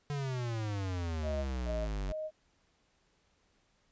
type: exponential sweep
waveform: square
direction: down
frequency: 146.83 to 46.25 Hz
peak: -34 dBFS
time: 0.1-2.12 s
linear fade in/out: 0 ms
type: tone bursts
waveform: sine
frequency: 622.3 Hz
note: D#5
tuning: in tune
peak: -35 dBFS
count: 3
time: 1.22-2.31 s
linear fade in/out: 50 ms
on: 230 ms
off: 200 ms
effects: pink hiss -72 dBFS RMS until 3.91 s + resampled to 16000 Hz